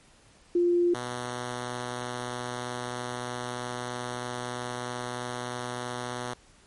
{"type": "tone pair in turn", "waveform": ["sine", "5% pulse"], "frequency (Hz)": [349.2, 123.14], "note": ["F4", "B2"], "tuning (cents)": [0, -5], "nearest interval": "octave + tritone", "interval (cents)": 1805, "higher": "first", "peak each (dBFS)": [-20, -21], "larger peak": "first", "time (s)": [[0.55, 0.94], [0.94, 6.34]], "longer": "second", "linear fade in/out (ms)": 5, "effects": ["pink hiss -58 dBFS RMS until 6.66 s", "MP3 48 kbps"]}